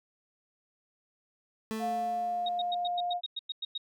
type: tone with exponential decay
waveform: 30% pulse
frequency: 220 Hz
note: A3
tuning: in tune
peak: -29 dBFS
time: 1.71-3.09 s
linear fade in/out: 0 ms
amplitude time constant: 300 ms
type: tone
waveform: sine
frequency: 707 Hz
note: F5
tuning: 21 cents sharp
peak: -29 dBFS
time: 1.79-3.21 s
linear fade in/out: 50 ms
type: tone bursts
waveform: sine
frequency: 3754 Hz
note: A#7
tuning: 11 cents sharp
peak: -32 dBFS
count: 11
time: 2.46-3.779 s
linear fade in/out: 5 ms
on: 29 ms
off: 100 ms
effects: none